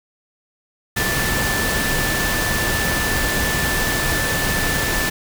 sine tone in noise, 1758 Hz, A6, 2 cents flat, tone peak -23 dBFS, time 0.96-5.1 s, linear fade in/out 10 ms, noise pink, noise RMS -21 dBFS, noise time 0.96-5.1 s, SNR -5 dB, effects none

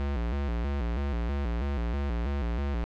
square tone with vibrato, 64 Hz, C2, 38 cents flat, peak -28 dBFS, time 0-2.84 s, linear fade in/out 0 ms, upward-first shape square, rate 3.1 Hz, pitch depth 170 cents each way, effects low-pass 3000 Hz 12 dB/octave + 11-bit

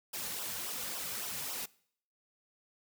white noise with flanger, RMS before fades -39 dBFS, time 0.13-1.66 s, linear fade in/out 10 ms, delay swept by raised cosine 0.45 to 3.15 ms, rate 3.6 Hz, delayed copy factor -0.7, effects noise-tail reverb RT60 0.6 s tail -22 dB re dry

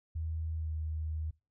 sine tone with pitch glide, 80.1 to 78.41 Hz, E2 to D#2, -49 to +14 cents, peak -33 dBFS, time 0.15-1.31 s, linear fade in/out 10 ms, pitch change -37 cents, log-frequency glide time 0.56-0.7 s, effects noise-tail reverb RT60 0.3 s tail -23 dB re dry

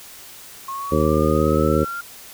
sine linear sweep, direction up, 1075 to 1401 Hz, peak -26 dBFS, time 0.68-2.01 s, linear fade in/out 5 ms
harmonic tone, 77.1 Hz, D#2, 15 cents flat, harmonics 1 / 2 / 3 / 4 / 5 / 6 / 7, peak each -23 / -23 / -23 / -23 / -23 / -23 / -23 dBFS, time 0.91-1.85 s, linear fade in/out 20 ms
effects white hiss -41 dBFS RMS until 2.33 s

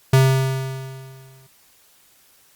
square tone with exponential decay, 132.7 Hz, C3, 25 cents sharp, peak -10 dBFS, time 0.13-1.47 s, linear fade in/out 5 ms, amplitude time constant 290 ms, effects white hiss -55 dBFS RMS until 2.55 s + Opus 48 kbps

